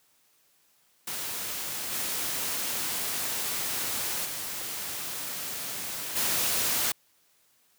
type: noise with level steps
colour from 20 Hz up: white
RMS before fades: -34 / -31 / -35 / -27 dBFS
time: 1.07-6.92 s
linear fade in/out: 5 ms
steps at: 1.91 / 4.24 / 6.15 s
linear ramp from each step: 20 ms
effects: white hiss -66 dBFS RMS until 7.78 s + high-pass 80 Hz 12 dB/octave